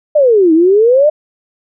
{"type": "exponential two-way sweep", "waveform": "sine", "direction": "down then up", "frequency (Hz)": [622.3, 311.1, 622.3], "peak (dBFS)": -5, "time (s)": [0.15, 1.1], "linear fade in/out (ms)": 10, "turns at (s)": 0.53, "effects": []}